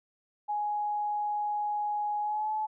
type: tone with pitch glide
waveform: sine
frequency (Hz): 834 to 860.9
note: G#5 to A5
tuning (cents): +7 to -38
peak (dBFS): -28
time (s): 0.48-2.67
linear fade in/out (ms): 20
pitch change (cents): +55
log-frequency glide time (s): 2.21-2.51
effects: none